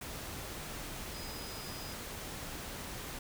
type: tone in noise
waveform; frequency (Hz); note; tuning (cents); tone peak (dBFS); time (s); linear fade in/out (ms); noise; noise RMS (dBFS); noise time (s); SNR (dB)
sine; 4978; D#8; 0; -49; 1.14-1.94; 5; pink; -43; 0.01-3.19; -9
effects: none